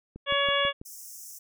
click train, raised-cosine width 3 ms, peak -28 dBFS, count 5, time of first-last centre 0.16-0.815 s, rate 6.11 Hz
harmonic tone, 563 Hz, C#5, 27 cents sharp, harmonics 1 / 2 / 3 / 4 / 5 / 6, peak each -28 / -29 / -30 / -32 / -31 / -29 dBFS, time 0.26-0.73 s, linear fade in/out 50 ms
pink high-pass noise, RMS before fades -44 dBFS, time 0.85-1.39 s, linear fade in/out 10 ms, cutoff 5400 Hz, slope 96 dB/octave
effects none

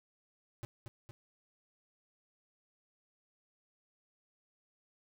square tone with echo, 116.54 Hz, A#2, in tune, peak -40 dBFS, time 0.63-0.65 s, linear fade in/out 0 ms, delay 230 ms, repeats 2, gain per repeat -4 dB, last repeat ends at 1.11 s, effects none

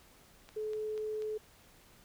click train, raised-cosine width 0.2 ms, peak -34 dBFS, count 4, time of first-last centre 0.49-1.222 s, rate 4.1 Hz
sine tone, 430.1 Hz, A4, 39 cents flat, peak -34 dBFS, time 0.56-1.38 s, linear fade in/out 10 ms
effects pink hiss -61 dBFS RMS until 2.04 s

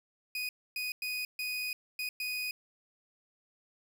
30% pulse tone bursts at uneven times, 2489 Hz, D#7, in tune, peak -31 dBFS, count 6, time 0.35-0.49 / 0.76-0.92 / 1.02-1.25 / 1.39-1.73 / 1.99-2.09 / 2.2-2.51 s, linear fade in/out 2 ms, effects none

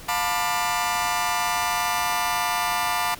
sawtooth chord, B half-diminished seventh, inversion second, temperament just, 711.2 / 889 / 987.8 / 1185.3 Hz, F5 / A5 / B5 / D6, +31 / +18 / 0 / +16 cents, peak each -24 dBFS, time 0.08-3.15 s, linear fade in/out 10 ms, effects pink hiss -42 dBFS RMS until 3.19 s

